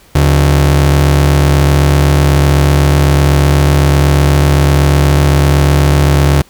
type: ring-modulated tone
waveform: 45% pulse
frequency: 109.3 Hz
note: A2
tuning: 11 cents flat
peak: -3 dBFS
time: 0.15-6.42 s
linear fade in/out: 5 ms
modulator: 34 Hz
effects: pink hiss -44 dBFS RMS until 6.49 s